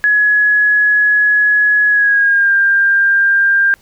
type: tone with pitch glide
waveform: sine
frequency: 1686 to 1595.1 Hz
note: G#6 to G6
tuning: +26 to +30 cents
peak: -8 dBFS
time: 0.04-3.74 s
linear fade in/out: 0 ms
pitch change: -96 cents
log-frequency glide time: 1.87-2.53 s
effects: pink hiss -50 dBFS RMS until 3.81 s